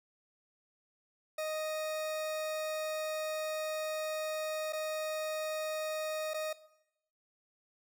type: tone with dropouts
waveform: 40% pulse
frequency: 622.3 Hz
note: D#5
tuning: in tune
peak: -33 dBFS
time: 1.38-6.53 s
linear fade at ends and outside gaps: 5 ms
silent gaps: 4.725-4.731 / 6.336-6.342 s
effects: noise-tail reverb RT60 0.8 s tail -17 dB re dry